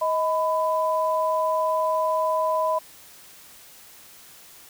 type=tone pair together; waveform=sine; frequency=631.9 / 1000 Hz; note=D#5 / B5; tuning=+27 / +21 cents; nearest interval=minor sixth; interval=794 cents; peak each=-23 dBFS; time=0.01-2.79 s; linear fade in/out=10 ms; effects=white hiss -48 dBFS RMS until 4.69 s